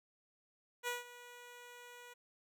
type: tone with ADSR envelope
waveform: 10% pulse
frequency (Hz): 485.9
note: B4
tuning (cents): -28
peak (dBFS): -27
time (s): 0.83-2.14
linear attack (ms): 45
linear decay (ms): 160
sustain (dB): -17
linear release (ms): 13
effects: none